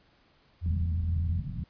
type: tone with vibrato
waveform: sine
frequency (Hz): 83.4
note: E2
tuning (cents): +21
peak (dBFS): -26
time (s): 0.61-1.42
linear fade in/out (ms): 50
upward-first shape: sine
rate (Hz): 8.4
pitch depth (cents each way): 48
type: low-pass noise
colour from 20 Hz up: white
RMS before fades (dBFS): -36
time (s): 0.66-1.64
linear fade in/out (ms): 2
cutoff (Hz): 200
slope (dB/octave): 48
effects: pink hiss -64 dBFS RMS until 1.69 s + resampled to 11025 Hz